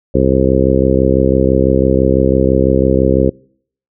harmonic tone, 66 Hz, C2, 16 cents sharp, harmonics 1 / 2 / 3 / 4 / 5 / 6 / 7 / 8, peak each -17 / -17 / -17 / -17 / -17 / -17 / -17 / -17 dBFS, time 0.14-3.3 s, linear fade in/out 10 ms, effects noise-tail reverb RT60 0.6 s tail -26 dB re dry

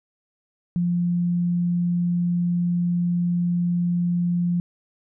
sine tone, 174.61 Hz, F3, in tune, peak -19 dBFS, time 0.76-4.6 s, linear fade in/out 0 ms, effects none

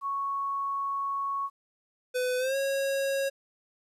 sine tone, 1108 Hz, C#6, 1 cent flat, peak -28 dBFS, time 0.01-1.5 s, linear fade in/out 50 ms
square tone with pitch glide, 502 to 547.4 Hz, B4 to C#5, +28 to -22 cents, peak -27 dBFS, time 2.14-3.3 s, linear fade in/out 20 ms, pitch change +150 cents, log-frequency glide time 2.38-2.56 s
effects resampled to 32000 Hz + 11-bit

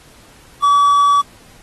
triangle tone with quantisation, 1144 Hz, D6, 46 cents flat, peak -7 dBFS, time 0.62-1.22 s, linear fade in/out 20 ms, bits 6, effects pink hiss -46 dBFS RMS until 1.62 s + AAC 32 kbps

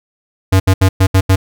square tone bursts at uneven times, 95 Hz, F#2, 46 cents sharp, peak -7 dBFS, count 6, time 0.52-0.6 / 0.67-0.74 / 0.81-0.89 / 1-1.07 / 1.14-1.21 / 1.29-1.36 s, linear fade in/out 10 ms, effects none

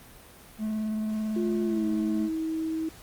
triangle tone with vibrato, 216.3 Hz, A3, 29 cents flat, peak -25 dBFS, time 0.58-2.3 s, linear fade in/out 50 ms, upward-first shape sine, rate 18 Hz, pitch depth 15 cents each way
sine tone with pitch glide, 349.2 to 320.2 Hz, F4 to D#4, 0 to +50 cents, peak -27 dBFS, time 1.36-2.89 s, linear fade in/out 5 ms, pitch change -150 cents, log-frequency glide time 1.64-1.85 s
effects pink hiss -50 dBFS RMS until 3.02 s + Opus 32 kbps

